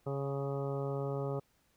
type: harmonic tone with a mistuned harmonic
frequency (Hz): 138.59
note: C#3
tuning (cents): 0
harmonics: 1 / 2 / 3 / 4 / 5 / 6 / 7 / 8 / 9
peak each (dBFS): -36 / -45 / -38 / -41 / -48 / -49 / -54 / -53 / -49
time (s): 0.06-1.4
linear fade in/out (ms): 10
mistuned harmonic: 5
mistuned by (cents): +16
effects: pink hiss -72 dBFS RMS until 1.76 s